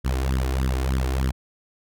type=tone with flanger; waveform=sawtooth; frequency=65.2 Hz; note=C2; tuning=5 cents flat; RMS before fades=-23 dBFS; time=0.04-1.32 s; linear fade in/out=20 ms; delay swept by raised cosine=0.58 to 2.88 ms; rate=3.3 Hz; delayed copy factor=+0.9; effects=none